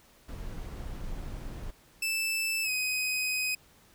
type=noise; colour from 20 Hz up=brown; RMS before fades=-38 dBFS; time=0.28-1.71 s; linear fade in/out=10 ms
type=tone with pitch glide; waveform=sawtooth; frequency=2640 to 2511 Hz; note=E7 to D#7; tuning=+2 to +15 cents; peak=-25 dBFS; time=2.02-3.55 s; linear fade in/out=5 ms; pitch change=-87 cents; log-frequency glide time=2.63-2.7 s
effects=pink hiss -60 dBFS RMS until 3.94 s